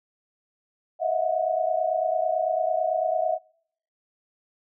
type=tone cluster; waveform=sine; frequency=631 / 660 / 729 Hz; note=D#5 / E5 / F#5; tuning=+24 / +2 / -26 cents; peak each=-26 dBFS; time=0.99-3.39 s; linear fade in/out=50 ms; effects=noise-tail reverb RT60 0.6 s tail -26 dB re dry